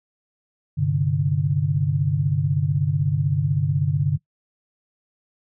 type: chord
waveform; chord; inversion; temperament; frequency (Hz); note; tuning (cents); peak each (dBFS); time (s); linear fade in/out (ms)
sine; G suspended fourth; none; equal; 98 / 130.81 / 146.83; G2 / C3 / D3; 0 / 0 / 0; -25 / -24 / -20; 0.77-4.18; 20
effects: noise-tail reverb RT60 0.1 s tail -20 dB re dry